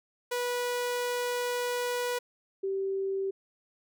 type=tone pair in turn; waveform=sawtooth / sine; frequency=488.9 / 388 Hz; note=B4 / G4; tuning=-18 / -18 cents; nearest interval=major third; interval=400 cents; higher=first; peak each=-25 / -28 dBFS; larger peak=first; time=0.31-2.19 / 2.63-3.31 s; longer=first; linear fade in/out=10 ms; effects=none